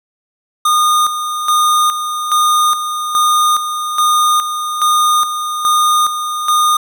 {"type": "tone with tremolo", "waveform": "square", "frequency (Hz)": 1223, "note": "D#6", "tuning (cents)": -30, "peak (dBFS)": -10, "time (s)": [0.65, 6.77], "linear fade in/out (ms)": 5, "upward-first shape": "square", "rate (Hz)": 1.2, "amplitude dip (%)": 60, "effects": []}